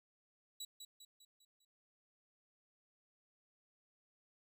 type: tone with echo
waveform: 25% pulse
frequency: 3919 Hz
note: B7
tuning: 14 cents flat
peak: -40 dBFS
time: 0.6-0.65 s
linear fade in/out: 5 ms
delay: 200 ms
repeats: 5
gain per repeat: -6 dB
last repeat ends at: 1.65 s
effects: none